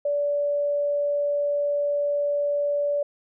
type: tone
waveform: sine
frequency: 578 Hz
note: D5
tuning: 28 cents flat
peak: -21 dBFS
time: 0.05-3.03 s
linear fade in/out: 5 ms
effects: none